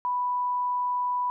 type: tone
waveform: sine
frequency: 988 Hz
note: B5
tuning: in tune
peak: -24 dBFS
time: 0.05-1.3 s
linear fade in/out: 0 ms
effects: none